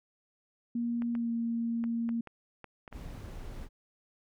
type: tone with pitch glide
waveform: sine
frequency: 236.1 to 231.9 Hz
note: A#3 to A#3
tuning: +22 to -9 cents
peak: -29 dBFS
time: 0.75-2.21 s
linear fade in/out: 5 ms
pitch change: -31 cents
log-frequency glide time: 1.12-1.31 s
type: clicks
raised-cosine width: 0.5 ms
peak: -30 dBFS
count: 8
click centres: 1.021 / 1.152 / 1.84 / 2.091 / 2.273 / 2.643 / 2.878 / 2.927 s
type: noise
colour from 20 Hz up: brown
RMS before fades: -42 dBFS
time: 2.91-3.69 s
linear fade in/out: 50 ms
effects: none